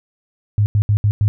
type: tone bursts at uneven times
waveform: sine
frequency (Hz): 103.83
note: G#2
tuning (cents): 0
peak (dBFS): -11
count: 5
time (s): 0.58-0.66 / 0.75-0.82 / 0.89-0.97 / 1.04-1.11 / 1.21-1.28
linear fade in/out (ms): 0
effects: none